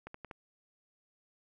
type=clicks; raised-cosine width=0.5 ms; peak=-29 dBFS; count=4; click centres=0.07 / 0.144 / 0.247 / 0.312 s; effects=none